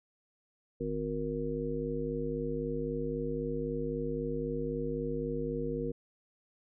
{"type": "harmonic tone", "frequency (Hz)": 51.91, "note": "G#1", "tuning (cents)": 0, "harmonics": [1, 3, 5, 7, 9], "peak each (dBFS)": [-41, -39, -38, -40, -35], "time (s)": [0.8, 5.92], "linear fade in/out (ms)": 10, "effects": []}